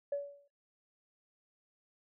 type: tone with exponential decay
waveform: sine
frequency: 569 Hz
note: C#5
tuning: 45 cents sharp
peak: -29 dBFS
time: 0.12-0.48 s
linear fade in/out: 5 ms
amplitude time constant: 77 ms
effects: noise-tail reverb RT60 0.4 s tail -26 dB re dry + tanh soft clip ceiling -26 dBFS